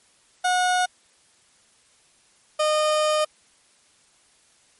30% pulse tone pair in turn, 728 / 612.2 Hz, F#5 / D#5, -28 / -28 cents, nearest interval minor third, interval 300 cents, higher first, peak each -16 dBFS, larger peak neither, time 0.44-0.86 / 2.59-3.25 s, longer second, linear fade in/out 10 ms, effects white hiss -59 dBFS RMS until 4.79 s + MP3 48 kbps

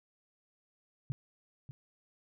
sine tone with echo, 132.8 Hz, C3, 26 cents sharp, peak -31 dBFS, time 1.1-1.12 s, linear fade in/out 0 ms, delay 590 ms, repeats 1, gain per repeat -11 dB, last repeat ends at 1.71 s, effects none

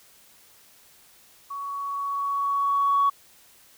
sine tone with level ramp, 1121 Hz, C#6, 19 cents sharp, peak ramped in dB -31 to -16 dBFS, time 1.5-3.1 s, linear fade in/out 10 ms, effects tanh soft clip ceiling -13 dBFS + white hiss -55 dBFS RMS until 3.77 s

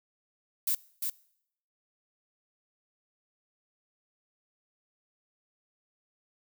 violet noise with echo, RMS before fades -28 dBFS, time 0.67-0.75 s, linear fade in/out 5 ms, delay 350 ms, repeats 1, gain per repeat -4 dB, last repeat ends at 1.1 s, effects noise-tail reverb RT60 0.7 s tail -22 dB re dry

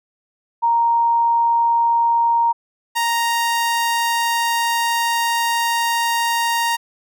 sine / sawtooth tone pair in turn, 932.3 / 932.3 Hz, A#5 / A#5, 0 / 0 cents, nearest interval unison, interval 0 cents, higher neither, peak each -13 dBFS, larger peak neither, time 0.62-2.53 / 2.95-6.77 s, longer second, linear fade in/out 20 ms, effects none

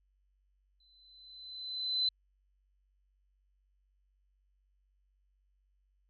sine tone with exponential growth, 4034 Hz, B7, 36 cents sharp, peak -26 dBFS, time 0.8-2.09 s, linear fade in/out 5 ms, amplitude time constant 280 ms, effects added 48 Hz sine -70 dBFS peak until 6.09 s

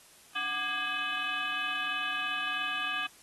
sine tone with frequency modulation, 2100 Hz, C7, 6 cents sharp, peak -30 dBFS, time 0.35-3.07 s, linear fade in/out 10 ms, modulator 453 Hz, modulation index 2.3, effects white hiss -57 dBFS RMS until 3.22 s + AAC 32 kbps

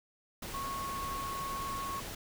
sine tone in noise, 1100 Hz, C#6, 14 cents flat, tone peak -36 dBFS, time 0.54-2 s, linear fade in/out 5 ms, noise pink, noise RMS -42 dBFS, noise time 0.42-2.15 s, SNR +3 dB, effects none

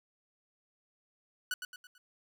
sawtooth tone with echo, 1480 Hz, F#6, in tune, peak -28 dBFS, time 1.51-1.54 s, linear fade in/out 2 ms, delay 110 ms, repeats 4, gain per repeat -7 dB, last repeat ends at 1.98 s, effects none

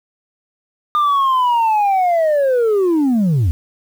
sine linear sweep, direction down, 1211 to 73.42 Hz, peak -9 dBFS, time 0.95-3.51 s, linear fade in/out 0 ms, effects tanh soft clip ceiling -11 dBFS + 7-bit

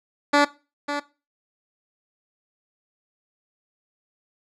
10% pulse tone with echo, 289 Hz, D4, 28 cents flat, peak -6 dBFS, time 0.33-0.45 s, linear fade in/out 10 ms, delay 550 ms, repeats 1, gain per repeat -10 dB, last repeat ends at 1 s, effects noise-tail reverb RT60 0.3 s tail -18 dB re dry + low-pass 5000 Hz 12 dB/octave

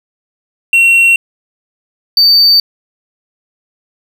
triangle tone pair in turn, 2730 / 4591 Hz, F7 / D8, -40 / -40 cents, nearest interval major sixth, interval 900 cents, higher second, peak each -3 dBFS, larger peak neither, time 0.73-1.16 / 2.17-2.6 s, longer neither, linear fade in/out 2 ms, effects none

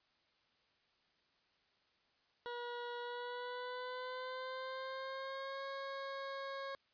20% pulse tone with pitch glide, 481.1 to 546.3 Hz, B4 to C#5, -45 to -25 cents, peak -37 dBFS, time 2.46-6.75 s, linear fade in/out 0 ms, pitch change +220 cents, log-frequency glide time 2.99-5.64 s, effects white hiss -75 dBFS RMS until 6.93 s + resampled to 11025 Hz

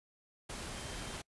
sine tone in noise, 3146 Hz, G7, 6 cents sharp, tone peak -54 dBFS, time 0.75-1.16 s, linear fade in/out 10 ms, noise pink, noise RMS -43 dBFS, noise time 0.49-1.22 s, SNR -14 dB, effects noise-tail reverb RT60 0.1 s tail -26 dB re dry + resampled to 24000 Hz

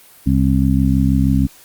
harmonic tone, 66.3 Hz, C2, 23 cents sharp, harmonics 1 / 2 / 3 / 4, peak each -17 / -17 / -17 / -17 dBFS, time 0.26-1.47 s, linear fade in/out 10 ms, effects white hiss -45 dBFS RMS until 1.64 s + Opus 32 kbps

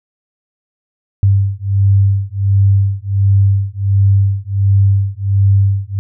sine beating tone pair, 98 / 99.4 Hz, G2 / G2, 0 / +25 cents, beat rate 1.4 Hz, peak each -12 dBFS, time 1.23-5.99 s, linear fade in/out 0 ms, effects none

